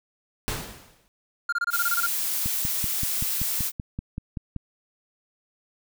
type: noise with exponential decay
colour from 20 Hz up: pink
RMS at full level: -27 dBFS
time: 0.48-1.08 s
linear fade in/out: 0 ms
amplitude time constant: 130 ms
type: tone bursts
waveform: triangle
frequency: 1404 Hz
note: F6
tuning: 9 cents sharp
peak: -20 dBFS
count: 10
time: 1.49-2.065 s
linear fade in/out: 5 ms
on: 35 ms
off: 25 ms
type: noise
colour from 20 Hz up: blue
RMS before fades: -27 dBFS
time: 1.7-3.72 s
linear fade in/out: 50 ms
type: click train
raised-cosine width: 5 ms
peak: -18 dBFS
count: 12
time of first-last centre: 2.46-4.563 s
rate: 5.23 Hz
effects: none